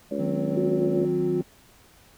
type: harmonic tone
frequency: 70.5 Hz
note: C#2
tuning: 30 cents sharp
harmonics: 3 / 4 / 5 / 6 / 7 / 8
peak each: -32 / -32 / -34 / -40 / -36 / -31 dBFS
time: 0.11-1.05 s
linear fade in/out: 5 ms
type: chord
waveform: triangle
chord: C diminished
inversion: first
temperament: equal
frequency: 155.56 / 185 / 261.6 Hz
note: Eb3 / Gb3 / C4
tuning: 0 / 0 / 0 cents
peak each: -29 dBFS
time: 0.18-1.43 s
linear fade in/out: 20 ms
type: tone with pitch glide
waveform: sine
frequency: 365.4 to 358.7 Hz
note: F#4 to F4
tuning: -22 to +46 cents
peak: -23 dBFS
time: 0.57-1.41 s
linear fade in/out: 2 ms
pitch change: -32 cents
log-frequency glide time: 0.73-0.86 s
effects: pink hiss -55 dBFS RMS until 2.17 s